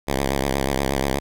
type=tone with vibrato; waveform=5% pulse; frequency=68 Hz; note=C#2; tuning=33 cents flat; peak=-9 dBFS; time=0.07-1.2 s; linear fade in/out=20 ms; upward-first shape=sine; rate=8.4 Hz; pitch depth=85 cents each way; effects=none